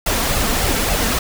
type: noise with flanger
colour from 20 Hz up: pink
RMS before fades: -18 dBFS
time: 0.06-1.19 s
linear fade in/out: 5 ms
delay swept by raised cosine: 1.4 to 4.5 ms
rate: 3.5 Hz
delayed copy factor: +0.6
effects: none